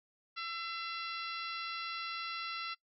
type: harmonic tone with a mistuned harmonic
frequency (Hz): 678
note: E5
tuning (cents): +49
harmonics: 2 / 3 / 4 / 5 / 6 / 7 / 8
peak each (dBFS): -41 / -46 / -45 / -49 / -47 / -50 / -54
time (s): 0.36-2.75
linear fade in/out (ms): 20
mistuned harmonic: 2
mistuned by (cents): -22
effects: noise-tail reverb RT60 0.1 s tail -20 dB re dry